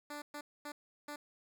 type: tone bursts at uneven times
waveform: 10% pulse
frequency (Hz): 293.7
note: D4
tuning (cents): 0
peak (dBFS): -34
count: 4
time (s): 0.1-0.22 / 0.34-0.41 / 0.65-0.72 / 1.08-1.16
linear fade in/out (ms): 5
effects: none